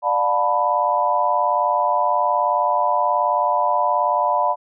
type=chord; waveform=sine; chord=B half-diminished seventh; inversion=first; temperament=just; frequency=592.7 / 711.2 / 889 / 987.8 Hz; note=D5 / F5 / A5 / B5; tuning=+16 / +31 / +18 / 0 cents; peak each=-23 / -22 / -23 / -19 dBFS; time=0.02-4.56 s; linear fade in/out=50 ms; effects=none